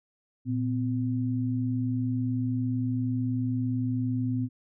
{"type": "tone pair together", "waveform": "sine", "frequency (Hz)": [116.54, 254.5], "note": ["A#2", "C4"], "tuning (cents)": [0, -48], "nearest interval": "octave + major second", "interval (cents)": 1352, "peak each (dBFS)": -28, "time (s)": [0.45, 4.49], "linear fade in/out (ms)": 50, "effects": []}